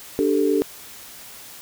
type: chord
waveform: sine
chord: D suspended fourth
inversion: none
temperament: just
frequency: 293.7 / 391.6 / 440.5 Hz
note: D4 / G4 / A4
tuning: 0 / -2 / +2 cents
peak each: -21 dBFS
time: 0.19-0.62 s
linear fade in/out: 0 ms
effects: white hiss -41 dBFS RMS until 1.61 s